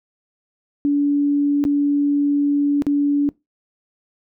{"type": "tone with dropouts", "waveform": "sine", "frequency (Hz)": 287.1, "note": "D4", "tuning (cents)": -39, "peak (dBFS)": -14, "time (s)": [0.85, 3.29], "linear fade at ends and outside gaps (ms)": 0, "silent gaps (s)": [[1.64, 1.651], [2.821, 2.867]], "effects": ["noise-tail reverb RT60 0.2 s tail -22 dB re dry"]}